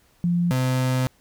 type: tone pair in turn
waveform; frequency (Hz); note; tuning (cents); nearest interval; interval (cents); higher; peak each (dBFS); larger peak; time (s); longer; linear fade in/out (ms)
sine / 35% pulse; 173.8 / 128.66; F3 / C3; -8 / -29; perfect fourth; 521; first; -18; neither; 0.24-0.51 / 0.51-1.07; second; 0
effects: pink hiss -60 dBFS RMS until 1.2 s